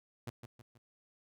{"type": "tone with echo", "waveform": "sawtooth", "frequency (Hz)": 118.6, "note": "A#2", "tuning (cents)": 30, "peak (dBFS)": -35, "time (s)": [0.27, 0.3], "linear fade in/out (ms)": 5, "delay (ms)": 160, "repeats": 3, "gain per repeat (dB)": -7, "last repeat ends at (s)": 0.78, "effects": []}